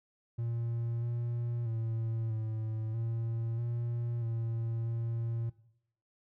triangle tone with pitch steps, 116.9 / 118.7 / 113.3 / 110.2 / 114.7 / 118.4 / 114.7 / 115.6 Hz, A#2 / A#2 / A#2 / A2 / A#2 / A#2 / A#2 / A#2, +5 / +32 / -49 / +3 / -28 / +27 / -28 / -14 cents, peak -30 dBFS, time 0.38-5.5 s, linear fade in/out 10 ms, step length 640 ms, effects noise-tail reverb RT60 0.7 s tail -17 dB re dry

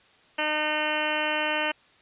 harmonic tone with a mistuned harmonic, 304.4 Hz, D#4, 38 cents flat, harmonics 1 / 2 / 3 / 4 / 5 / 6 / 7 / 8 / 9 / 10, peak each -36 / -31 / -32 / -37 / -33 / -33 / -36 / -36 / -32 / -33 dBFS, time 0.38-1.72 s, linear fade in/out 10 ms, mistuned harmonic 7, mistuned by +19 cents, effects white hiss -58 dBFS RMS until 2.01 s + resampled to 8000 Hz

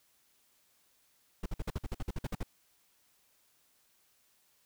brown noise bursts, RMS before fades -34 dBFS, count 13, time 1.43-2.432 s, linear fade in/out 5 ms, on 30 ms, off 51 ms, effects white hiss -70 dBFS RMS until 4.65 s

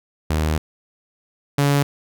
sawtooth tone pair in turn, 77.78 / 142.24 Hz, D#2 / C#3, 0 / +45 cents, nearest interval minor seventh, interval 1045 cents, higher second, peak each -14 / -11 dBFS, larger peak second, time 0.3-0.58 / 1.58-1.83 s, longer first, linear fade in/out 5 ms, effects none

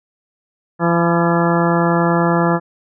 harmonic tone with a mistuned harmonic, 170.1 Hz, F3, 45 cents flat, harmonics 1 / 2 / 3 / 4 / 5 / 6 / 7 / 8 / 10, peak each -16 / -19 / -21 / -22 / -23 / -24 / -24 / -25 / -26 dBFS, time 0.79-2.6 s, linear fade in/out 50 ms, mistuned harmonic 6, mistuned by -34 cents, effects none

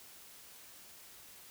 silence, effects white hiss -55 dBFS RMS until 1.5 s

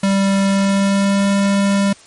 square tone with pitch glide, 196 to 198.62 Hz, G3 to G3, 0 to +23 cents, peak -13 dBFS, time 0.03-1.93 s, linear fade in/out 5 ms, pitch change +23 cents, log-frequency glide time 0.46-1.26 s, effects white hiss -44 dBFS RMS until 2.06 s + MP3 48 kbps

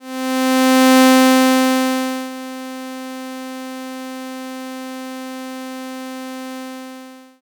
sawtooth tone with ADSR envelope, 259.7 Hz, C4, 13 cents flat, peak -3 dBFS, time 0-7.41 s, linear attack 1000 ms, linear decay 1300 ms, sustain -20 dB, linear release 830 ms, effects none

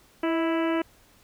harmonic tone with a mistuned harmonic, 329.6 Hz, E4, in tune, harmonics 1 / 2 / 3 / 4 / 5 / 6 / 7 / 8 / 9, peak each -24 / -30 / -34 / -36 / -38 / -40 / -41 / -42 / -43 dBFS, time 0.23-0.82 s, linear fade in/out 5 ms, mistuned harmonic 2, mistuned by -35 cents, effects pink hiss -58 dBFS RMS until 1.23 s

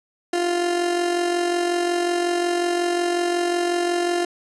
30% pulse tone with amplitude modulation, 349.2 Hz, F4, in tune, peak -15 dBFS, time 0.33-4.25 s, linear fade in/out 5 ms, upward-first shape sine, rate 45.5 Hz, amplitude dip 45%, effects resampled to 24000 Hz

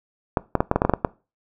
clicks, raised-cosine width 1 ms, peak -3 dBFS, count 10, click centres 0.372 / 0.553 / 0.605 / 0.714 / 0.76 / 0.819 / 0.85 / 0.896 / 0.937 / 1.048 s, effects noise-tail reverb RT60 0.3 s tail -21 dB re dry

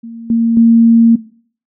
sine tone with level steps, 230 Hz, A#3, 23 cents flat, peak -25 / -8 / -3 dBFS, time 0.03-1.16 s, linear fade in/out 10 ms, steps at 0.3 / 0.57 s, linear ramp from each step 2 ms, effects noise-tail reverb RT60 0.5 s tail -19 dB re dry

